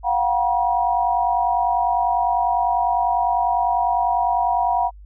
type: tone cluster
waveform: sine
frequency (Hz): 707 / 757 / 960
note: F5 / F#5 / B5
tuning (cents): +21 / +39 / -49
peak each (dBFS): -21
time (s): 0.03-4.91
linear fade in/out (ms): 50
effects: added 50 Hz sine -39 dBFS peak until 5.05 s